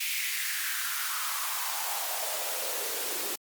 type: noise with high-pass filter sweep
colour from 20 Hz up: white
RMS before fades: -32 dBFS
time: 0-3.36 s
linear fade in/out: 10 ms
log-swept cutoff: 2400 to 350 Hz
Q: 3.5
effects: Opus 48 kbps